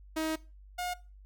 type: tone pair in turn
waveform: sawtooth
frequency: 316.6 / 716.9 Hz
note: D#4 / F5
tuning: +30 / +45 cents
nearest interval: octave + major second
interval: 1415 cents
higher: second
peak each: -26 / -29 dBFS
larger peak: first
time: 0.16-0.36 / 0.78-0.94 s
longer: first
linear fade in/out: 10 ms
effects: noise-tail reverb RT60 0.3 s tail -19 dB re dry + added 49 Hz sine -50 dBFS peak until 1.25 s